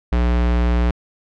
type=tone; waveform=square; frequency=59.8 Hz; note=A#1; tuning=45 cents sharp; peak=-15 dBFS; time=0.12-0.91 s; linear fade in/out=5 ms; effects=low-pass 3000 Hz 12 dB/octave